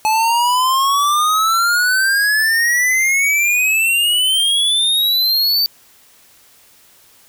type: exponential sweep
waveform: square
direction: up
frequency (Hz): 858 to 4619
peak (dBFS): -13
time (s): 0.05-5.66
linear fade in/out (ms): 0
effects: white hiss -49 dBFS RMS until 7.28 s